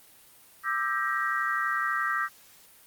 sine chord, E half-diminished seventh, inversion third, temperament just, 1186.7 / 1318.5 / 1582.2 / 1898.7 Hz, D6 / E6 / G6 / Bb6, +18 / 0 / +16 / +31 cents, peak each -31 dBFS, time 0.63-2.29 s, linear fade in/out 50 ms, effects white hiss -55 dBFS RMS until 2.86 s + Opus 32 kbps

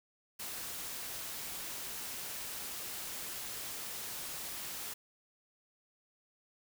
white noise, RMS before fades -42 dBFS, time 0.39-4.94 s, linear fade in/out 10 ms, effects none

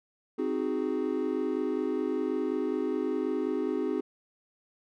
triangle chord, Ab dominant seventh, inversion first, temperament equal, 261.6 / 311.1 / 370 / 415.3 Hz, C4 / Eb4 / Gb4 / Ab4, 0 / 0 / 0 / 0 cents, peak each -31 dBFS, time 0.38-4.01 s, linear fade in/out 10 ms, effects none

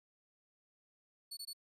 sawtooth tone bursts, 4435 Hz, C#8, in tune, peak -40 dBFS, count 3, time 1.31-1.533 s, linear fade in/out 10 ms, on 61 ms, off 20 ms, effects resampled to 32000 Hz

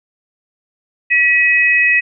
sine tone pair together, 1943.2 / 2538 Hz, B6 / D#7, -29 / +34 cents, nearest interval perfect fourth, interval 463 cents, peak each -12 dBFS, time 1.1-2.01 s, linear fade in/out 20 ms, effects none

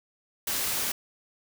white noise, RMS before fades -29 dBFS, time 0.47-0.92 s, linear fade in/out 5 ms, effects none

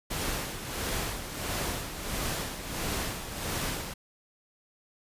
pink noise with tremolo, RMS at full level -31 dBFS, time 0.1-3.94 s, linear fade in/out 10 ms, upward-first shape sine, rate 1.5 Hz, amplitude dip 60%, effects resampled to 32000 Hz

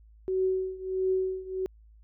sine tone with tremolo, 375.8 Hz, F#4, 27 cents sharp, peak -22 dBFS, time 0.28-1.66 s, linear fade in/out 0 ms, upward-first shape triangle, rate 1.5 Hz, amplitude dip 90%, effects added 54 Hz sine -52 dBFS peak until 2.03 s

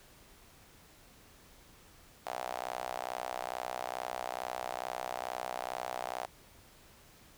sawtooth tone with high-pass filter, 62.3 Hz, B1, 16 cents sharp, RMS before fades -39 dBFS, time 2.26-6.26 s, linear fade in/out 5 ms, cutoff 720 Hz, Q 4, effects pink hiss -59 dBFS RMS until 7.37 s

